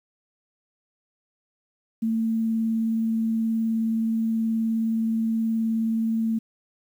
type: tone with vibrato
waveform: sine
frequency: 224.6 Hz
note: A3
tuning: 36 cents sharp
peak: -21 dBFS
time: 2.02-6.39 s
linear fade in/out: 10 ms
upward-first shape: sine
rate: 19 Hz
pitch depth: 10 cents each way
effects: 9-bit